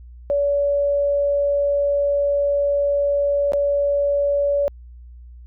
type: tone with dropouts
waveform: sine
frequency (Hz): 570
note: C#5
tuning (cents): +48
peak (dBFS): -16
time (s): 0.3-4.68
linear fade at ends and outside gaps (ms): 0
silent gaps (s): 3.521-3.534
effects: added 60 Hz sine -38 dBFS peak until 5.46 s